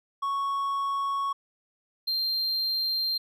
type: tone pair in turn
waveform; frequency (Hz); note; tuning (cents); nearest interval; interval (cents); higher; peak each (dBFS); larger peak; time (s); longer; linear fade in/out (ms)
triangle; 1108.7 / 4173; C#6 / C8; 0 / -5; octave + major seventh; 2295; second; -24; neither; 0.22-1.33 / 2.07-3.18; neither; 10
effects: none